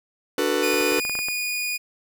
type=chord; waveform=45% pulse; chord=B minor seventh; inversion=first; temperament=just; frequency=296.3 / 370.4 / 444.5 / 493.9 Hz; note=D4 / F#4 / A4 / B4; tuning=+15 / +2 / +18 / 0 cents; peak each=-27 / -26 / -26 / -26 dBFS; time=0.38-1 s; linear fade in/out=2 ms
type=tone; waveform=sawtooth; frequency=2457 Hz; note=D#7; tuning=22 cents flat; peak=-21 dBFS; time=0.62-1.78 s; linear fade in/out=20 ms
type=clicks; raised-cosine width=0.5 ms; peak=-18 dBFS; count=9; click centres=0.74 / 0.809 / 0.921 / 0.986 / 1.051 / 1.096 / 1.153 / 1.19 / 1.285 s
effects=none